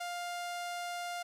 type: tone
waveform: sawtooth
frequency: 702 Hz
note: F5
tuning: 9 cents sharp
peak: -33 dBFS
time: 0-1.23 s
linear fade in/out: 10 ms
effects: low-pass 12000 Hz 12 dB/octave + 12-bit